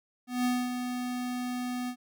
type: tone with ADSR envelope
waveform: square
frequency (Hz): 248.1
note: B3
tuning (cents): +8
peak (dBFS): -25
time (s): 0.27-1.96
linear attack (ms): 180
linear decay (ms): 240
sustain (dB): -7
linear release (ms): 74
effects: none